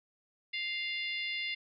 harmonic tone, 698.5 Hz, F5, in tune, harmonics 3 / 4 / 5 / 6 / 7, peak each -36 / -39 / -41 / -47 / -48 dBFS, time 0.53-1.55 s, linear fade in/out 10 ms, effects none

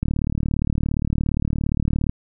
click train, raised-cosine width 5 ms, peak -9 dBFS, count 78, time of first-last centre 0.03-2.094 s, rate 37.3 Hz, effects none

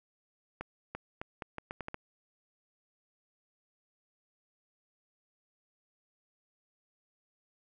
accelerating click train, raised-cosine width 0.5 ms, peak -23 dBFS, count 9, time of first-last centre 0.61-1.944 s, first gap 340 ms, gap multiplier 0.78, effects none

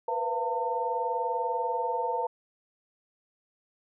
sine tone cluster, 482.7 / 503 / 684 / 905 Hz, B4 / B4 / F5 / A5, -40 / +32 / -36 / +48 cents, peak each -34 / -34 / -36 / -29 dBFS, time 0.08-2.27 s, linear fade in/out 5 ms, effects none

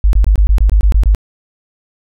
sine tone bursts, 50.6 Hz, G#1, 44 cents flat, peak -5 dBFS, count 10, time 0.04-1.148 s, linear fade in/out 0 ms, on 91 ms, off 22 ms, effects none

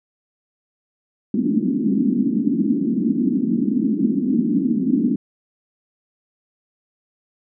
pink band-pass noise, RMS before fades -19 dBFS, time 1.34-5.16 s, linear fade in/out 5 ms, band 200 to 300 Hz, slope 48 dB/octave, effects none

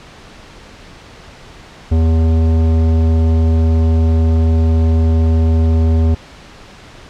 sine tone with tanh clipping, 81 Hz, E2, 30 cents flat, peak -11 dBFS, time 1.91-6.15 s, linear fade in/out 10 ms, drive 15 dB, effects pink hiss -38 dBFS RMS until 7.09 s + low-pass 5000 Hz 12 dB/octave

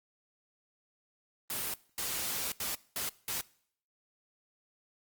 white noise bursts at uneven times, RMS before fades -35 dBFS, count 5, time 1.5-1.74 / 1.98-2.52 / 2.6-2.75 / 2.96-3.09 / 3.28-3.41 s, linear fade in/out 2 ms, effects noise-tail reverb RT60 0.6 s tail -22 dB re dry + Opus 24 kbps

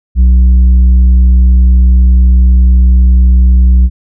triangle tone with tanh clipping, 62 Hz, B1, 7 cents sharp, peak -3 dBFS, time 0.15-3.9 s, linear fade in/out 50 ms, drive 9 dB, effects none

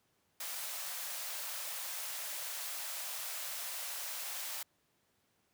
white high-pass noise, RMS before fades -41 dBFS, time 0.4-4.63 s, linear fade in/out 5 ms, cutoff 530 Hz, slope 48 dB/octave, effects pink hiss -75 dBFS RMS until 5.53 s + high-pass 100 Hz 12 dB/octave

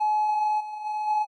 triangle tone with level steps, 850 Hz, G#5, 40 cents sharp, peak -17 / -19 / -31 / -25 / -19 dBFS, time 0-1.25 s, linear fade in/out 20 ms, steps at 0.24 / 0.59 / 0.85 / 1.07 s, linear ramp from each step 20 ms, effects tanh soft clip ceiling -17 dBFS + AAC 32 kbps

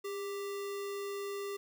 sine tone with sample-and-hold, 401.9 Hz, G4, 43 cents sharp, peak -36 dBFS, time 0.04-1.57 s, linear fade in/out 10 ms, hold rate 1575 Hz, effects none

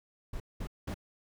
brown noise bursts, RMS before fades -37 dBFS, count 3, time 0.33-0.943 s, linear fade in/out 5 ms, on 71 ms, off 200 ms, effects none

